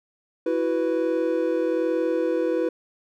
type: chord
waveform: triangle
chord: E suspended second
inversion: none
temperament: just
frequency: 329.6 / 370.8 / 494.4 Hz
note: E4 / F#4 / B4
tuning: 0 / +4 / +2 cents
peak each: -23 / -26 / -22 dBFS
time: 0.46-2.69 s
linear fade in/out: 5 ms
effects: none